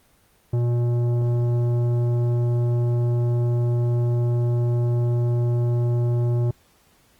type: tone with tanh clipping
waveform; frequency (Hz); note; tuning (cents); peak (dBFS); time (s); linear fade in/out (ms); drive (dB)
sine; 120; B2; -49; -20; 0.53-6.51; 5; 12
effects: pink hiss -59 dBFS RMS until 7.19 s + Opus 24 kbps